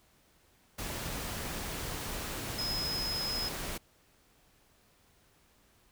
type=tone in noise; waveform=sine; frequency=5110 Hz; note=D#8; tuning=45 cents sharp; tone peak=-33 dBFS; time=2.58-3.49 s; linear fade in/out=10 ms; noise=pink; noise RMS=-38 dBFS; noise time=0.78-3.78 s; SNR=+2 dB; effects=pink hiss -66 dBFS RMS until 5.91 s